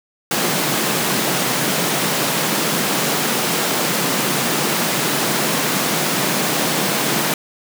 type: high-pass noise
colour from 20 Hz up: pink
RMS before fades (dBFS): -19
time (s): 0.31-7.34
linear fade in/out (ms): 2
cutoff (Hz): 140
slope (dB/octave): 48
effects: none